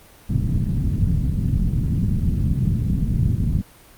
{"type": "low-pass noise", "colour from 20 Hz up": "white", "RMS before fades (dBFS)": -20, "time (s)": [0.29, 3.62], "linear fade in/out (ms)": 10, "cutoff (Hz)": 180, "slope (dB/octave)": 24, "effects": ["pink hiss -48 dBFS RMS until 3.97 s", "Opus 32 kbps"]}